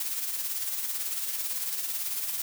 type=noise with tremolo; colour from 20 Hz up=blue; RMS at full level=-30 dBFS; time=0-2.42 s; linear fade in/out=2 ms; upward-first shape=sine; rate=18 Hz; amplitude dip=45%; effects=none

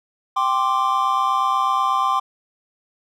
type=chord; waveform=triangle; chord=G suspended fourth; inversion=none; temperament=equal; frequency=784 / 1046.5 / 1174.7 Hz; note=G5 / C6 / D6; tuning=0 / 0 / 0 cents; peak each=-22 / -18 / -19 dBFS; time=0.36-2.2 s; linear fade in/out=10 ms; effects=none

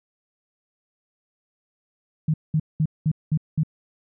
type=tone bursts; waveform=sine; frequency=155.56 Hz; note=D#3; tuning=in tune; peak=-17 dBFS; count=6; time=2.28-3.634 s; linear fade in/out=5 ms; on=59 ms; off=200 ms; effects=none

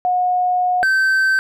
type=tone pair in turn; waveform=sine / triangle; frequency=725 / 1547.4 Hz; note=F#5 / G6; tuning=-35 / -23 cents; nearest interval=octave + minor second; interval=1312 cents; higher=second; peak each=-14 / -11 dBFS; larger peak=second; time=0.05-0.83 / 0.83-1.39 s; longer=first; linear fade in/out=0 ms; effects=none

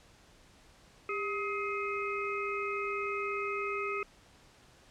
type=harmonic tone with a mistuned harmonic; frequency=421.7 Hz; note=G#4; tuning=26 cents sharp; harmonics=1 / 3 / 5 / 6; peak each=-36 / -36 / -41 / -39 dBFS; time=1.09-4.03 s; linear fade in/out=2 ms; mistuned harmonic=1; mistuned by=-85 cents; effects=pink hiss -60 dBFS RMS until 4.9 s + low-pass 8000 Hz 12 dB/octave

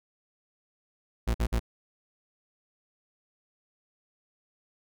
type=tone bursts; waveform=40% pulse; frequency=57.8 Hz; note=A#1; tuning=14 cents flat; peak=-23 dBFS; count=3; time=1.27-1.596 s; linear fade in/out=10 ms; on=74 ms; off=52 ms; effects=none

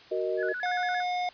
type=chord; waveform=sine; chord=D# minor; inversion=first; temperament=just; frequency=373.4 / 466.7 / 622.3 Hz; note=F#4 / A#4 / D#5; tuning=+16 / +2 / 0 cents; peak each=-30 / -32 / -31 dBFS; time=0.11-0.53 s; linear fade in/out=10 ms
type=tone with vibrato; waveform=sine; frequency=1584 Hz; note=G6; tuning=18 cents sharp; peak=-32 dBFS; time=0.37-1.04 s; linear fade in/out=50 ms; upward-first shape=square; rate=8.7 Hz; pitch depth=120 cents each way
type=tone; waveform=square; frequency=720 Hz; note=F#5; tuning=47 cents flat; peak=-28 dBFS; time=0.63-1.29 s; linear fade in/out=2 ms
effects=white hiss -52 dBFS RMS until 1.33 s + resampled to 11025 Hz

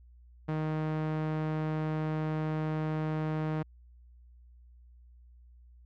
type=tone with low-pass filter; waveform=sawtooth; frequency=155.56 Hz; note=D#3; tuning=in tune; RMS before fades=-32 dBFS; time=0.48-3.63 s; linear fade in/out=10 ms; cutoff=1800 Hz; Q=0.6; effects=added 60 Hz sine -53 dBFS peak until 5.85 s

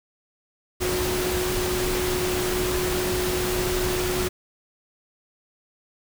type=tone in noise; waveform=sine; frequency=364.3 Hz; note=F#4; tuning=27 cents flat; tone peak=-25 dBFS; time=0.8-4.29 s; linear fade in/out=20 ms; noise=pink; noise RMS=-27 dBFS; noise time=0.8-4.29 s; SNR=-1 dB; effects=none

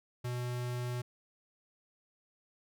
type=tone; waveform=square; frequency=123 Hz; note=B2; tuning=7 cents flat; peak=-35 dBFS; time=0.24-1.02 s; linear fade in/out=10 ms; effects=none

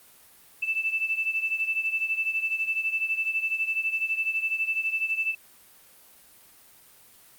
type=beating tone pair; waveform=sine; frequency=2640 / 2652 Hz; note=E7 / E7; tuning=+2 / +10 cents; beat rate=12 Hz; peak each=-26 / -30 dBFS; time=0.62-5.35 s; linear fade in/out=10 ms; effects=white hiss -54 dBFS RMS until 7.38 s + Opus 32 kbps

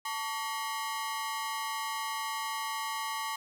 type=ring-modulated tone; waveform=sawtooth; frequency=1011 Hz; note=B5; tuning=40 cents sharp; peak=-26 dBFS; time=0.05-3.36 s; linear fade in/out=5 ms; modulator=122 Hz; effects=none

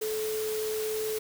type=tone in noise; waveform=sine; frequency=433.5 Hz; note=A4; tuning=26 cents flat; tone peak=-29 dBFS; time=0.01-1.19 s; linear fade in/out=10 ms; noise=white; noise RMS=-38 dBFS; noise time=0.01-1.19 s; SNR=+6 dB; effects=none

